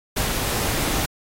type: noise with ADSR envelope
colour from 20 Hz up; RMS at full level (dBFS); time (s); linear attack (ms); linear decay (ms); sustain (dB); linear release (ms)
pink; -22; 0.16-1.06; 12; 110; -2; 7
effects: AAC 48 kbps